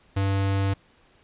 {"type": "tone", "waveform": "square", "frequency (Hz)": 97.9, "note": "G2", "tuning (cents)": -2, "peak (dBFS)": -22, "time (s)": [0.16, 0.74], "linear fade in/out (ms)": 10, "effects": ["pink hiss -59 dBFS RMS until 1.23 s", "resampled to 8000 Hz"]}